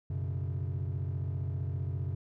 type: chord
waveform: triangle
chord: F# suspended fourth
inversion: none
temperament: equal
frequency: 92.5 / 123.47 / 138.59 Hz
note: F#2 / B2 / C#3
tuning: 0 / 0 / 0 cents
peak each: -31 / -35 / -34 dBFS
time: 0.1-2.15 s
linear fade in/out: 5 ms
effects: tanh soft clip ceiling -25 dBFS